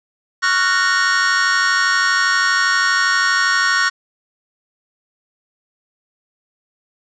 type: chord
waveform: 45% pulse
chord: Gb major seventh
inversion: second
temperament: just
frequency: 1110 / 1387.5 / 1480 / 1850 Hz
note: Db6 / F6 / Gb6 / Bb6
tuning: +2 / -12 / 0 / -14 cents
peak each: -21 / -22 / -18 / -18 dBFS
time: 0.42-3.9 s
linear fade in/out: 20 ms
effects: resampled to 16000 Hz + 8-bit